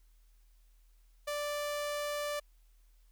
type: tone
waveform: sawtooth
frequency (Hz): 587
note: D5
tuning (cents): -1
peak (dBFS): -30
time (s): 1.27-2.4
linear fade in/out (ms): 10
effects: added 40 Hz sine -60 dBFS peak until 3.11 s + white hiss -75 dBFS RMS until 3.11 s